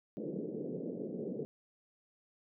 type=band-pass noise; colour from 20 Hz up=white; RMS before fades=-40 dBFS; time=0.17-1.45 s; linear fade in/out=0 ms; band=150 to 490 Hz; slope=48 dB/octave; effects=none